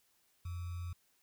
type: tone with sample-and-hold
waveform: sine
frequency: 87.31 Hz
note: F2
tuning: in tune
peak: -38 dBFS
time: 0.45-0.93 s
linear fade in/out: 5 ms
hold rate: 1225 Hz
effects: white hiss -73 dBFS RMS until 1.22 s